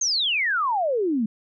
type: exponential sweep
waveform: sine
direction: down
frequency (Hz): 6580 to 207.7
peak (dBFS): -20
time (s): 0.01-1.26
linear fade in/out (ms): 5
effects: none